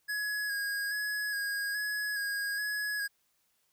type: tone with vibrato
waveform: square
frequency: 1661.2 Hz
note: G#6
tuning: in tune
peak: -32 dBFS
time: 0.08-3.08 s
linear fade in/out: 20 ms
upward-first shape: square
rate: 1.2 Hz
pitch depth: 23 cents each way
effects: white hiss -74 dBFS RMS until 3.72 s